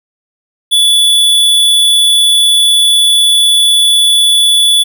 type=tone; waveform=square; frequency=3444 Hz; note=A7; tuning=38 cents flat; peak=-6 dBFS; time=0.71-4.84 s; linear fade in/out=20 ms; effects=none